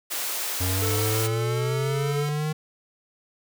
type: high-pass noise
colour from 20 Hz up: white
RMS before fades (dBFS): -29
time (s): 0.1-1.28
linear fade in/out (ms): 20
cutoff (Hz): 350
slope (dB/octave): 24
type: linear sweep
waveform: square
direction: up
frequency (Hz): 89.9 to 155.56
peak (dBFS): -25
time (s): 0.6-2.53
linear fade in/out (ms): 10
type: tone with vibrato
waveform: square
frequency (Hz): 440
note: A4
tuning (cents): 0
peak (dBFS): -29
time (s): 0.82-2.29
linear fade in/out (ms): 2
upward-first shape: sine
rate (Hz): 5.8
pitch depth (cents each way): 13
effects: none